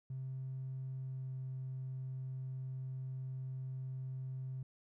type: tone with pitch glide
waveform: triangle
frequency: 131.6 to 130.77 Hz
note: C3 to C3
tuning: +10 to -1 cents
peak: -36 dBFS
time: 0.1-4.63 s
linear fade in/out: 5 ms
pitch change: -11 cents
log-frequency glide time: 0.98-1.33 s
effects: tanh soft clip ceiling -37 dBFS